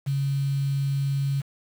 sine tone with quantisation, 138.59 Hz, C#3, in tune, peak -22 dBFS, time 0.06-1.42 s, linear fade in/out 20 ms, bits 7, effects none

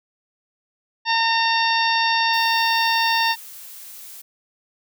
harmonic tone, 912 Hz, A#5, 38 cents flat, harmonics 1 / 2 / 3 / 4 / 5 / 6, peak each -20 / -23 / -25 / -26 / -27 / -28 dBFS, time 1.05-3.36 s, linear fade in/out 50 ms
blue noise, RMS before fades -39 dBFS, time 2.33-4.22 s, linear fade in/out 10 ms
effects none

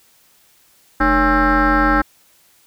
sine tone with frequency modulation, 815 Hz, G#5, 33 cents flat, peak -10 dBFS, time 1-2.02 s, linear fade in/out 10 ms, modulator 257 Hz, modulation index 3.3, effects tanh soft clip ceiling -8 dBFS + white hiss -54 dBFS RMS until 2.66 s

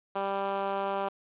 10% pulse tone with band-pass filter, 196.8 Hz, G3, 7 cents sharp, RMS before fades -31 dBFS, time 0.15-1.09 s, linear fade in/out 10 ms, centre 780 Hz, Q 0.86, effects resampled to 8000 Hz + 8-bit

